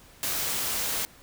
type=noise; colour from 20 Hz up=white; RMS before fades=-29 dBFS; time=0.23-1.05 s; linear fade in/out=0 ms; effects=pink hiss -53 dBFS RMS until 1.22 s